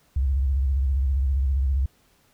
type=tone with vibrato; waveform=sine; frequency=67.3 Hz; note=C2; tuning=49 cents sharp; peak=-19 dBFS; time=0.16-1.86 s; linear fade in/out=5 ms; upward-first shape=square; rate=15 Hz; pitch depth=100 cents each way; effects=pink hiss -62 dBFS RMS until 2.33 s